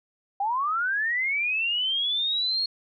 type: linear sweep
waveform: sine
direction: up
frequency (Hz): 770 to 4320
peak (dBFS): -23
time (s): 0.4-2.66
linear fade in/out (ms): 5
effects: none